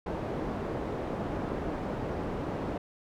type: low-pass noise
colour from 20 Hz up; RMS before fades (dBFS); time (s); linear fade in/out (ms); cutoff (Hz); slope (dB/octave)
white; -34; 0.06-2.78; 5; 540; 12
effects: none